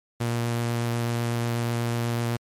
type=tone with vibrato; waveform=sawtooth; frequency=118 Hz; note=A#2; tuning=22 cents sharp; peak=-20 dBFS; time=0.2-2.37 s; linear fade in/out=10 ms; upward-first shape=triangle; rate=8.1 Hz; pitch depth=10 cents each way; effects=MP3 64 kbps